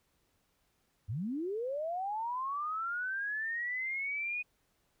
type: linear sweep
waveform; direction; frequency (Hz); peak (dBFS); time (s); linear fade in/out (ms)
sine; up; 87.31 to 2489; -33; 1.08-4.43; 20
effects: pink hiss -75 dBFS RMS until 5 s